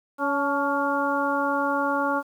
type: harmonic tone with a mistuned harmonic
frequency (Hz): 280.6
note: C#4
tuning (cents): +21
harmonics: 1 / 2 / 3 / 4 / 5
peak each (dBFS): -28 / -28 / -28 / -28 / -28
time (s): 0.18-2.23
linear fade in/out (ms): 50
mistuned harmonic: 3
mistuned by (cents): +48
effects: 9-bit